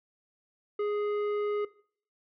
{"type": "tone with tanh clipping", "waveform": "sine", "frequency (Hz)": 415.3, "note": "G#4", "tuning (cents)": 0, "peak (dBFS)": -29, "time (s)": [0.79, 1.65], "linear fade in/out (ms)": 5, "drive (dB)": 10, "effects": ["noise-tail reverb RT60 0.5 s tail -19 dB re dry"]}